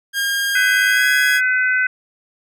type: tone with pitch glide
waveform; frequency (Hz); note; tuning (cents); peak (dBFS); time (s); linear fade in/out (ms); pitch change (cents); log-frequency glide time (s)
sawtooth; 1616 to 1656.6; G#6 to G#6; -48 to -5; -14; 0.13-1.41; 50; +43; 0.88-1.07
type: harmonic tone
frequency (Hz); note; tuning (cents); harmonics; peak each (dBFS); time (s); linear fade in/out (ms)
505; B4; +39; 3 / 4 / 5; -15 / -22 / -26; 0.55-1.87; 5
effects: none